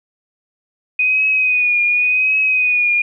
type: tone with vibrato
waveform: sine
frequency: 2489 Hz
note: D#7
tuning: in tune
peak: -12 dBFS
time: 0.99-3.02 s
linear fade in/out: 5 ms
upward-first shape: triangle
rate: 0.9 Hz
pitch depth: 52 cents each way
effects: none